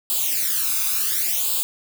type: noise with flanger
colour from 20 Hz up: blue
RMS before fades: -22 dBFS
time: 0.1-1.63 s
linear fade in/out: 0 ms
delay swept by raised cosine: 0.25 to 0.82 ms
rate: 0.7 Hz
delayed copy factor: +0.8
effects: none